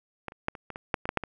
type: clicks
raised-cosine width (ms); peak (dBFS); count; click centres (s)
0.5; -19 / -30 / -11 / -26 / -23 / -22 / -9 / -18 / -11 / -9 / -19; 11; 0.283 / 0.321 / 0.484 / 0.552 / 0.703 / 0.759 / 0.942 / 1.055 / 1.091 / 1.173 / 1.237
effects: none